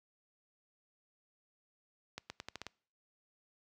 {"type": "accelerating click train", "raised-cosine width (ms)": 0.2, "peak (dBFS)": -24, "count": 7, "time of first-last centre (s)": [2.18, 2.667], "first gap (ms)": 120, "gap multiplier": 0.84, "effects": ["noise-tail reverb RT60 0.5 s tail -25 dB re dry", "high-pass 60 Hz 12 dB/octave"]}